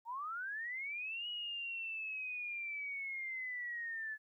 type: linear two-way sweep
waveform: sine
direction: up then down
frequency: 890 to 2919 to 1722 Hz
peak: -39 dBFS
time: 0.05-4.18 s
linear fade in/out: 50 ms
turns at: 1.28 s
effects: 13-bit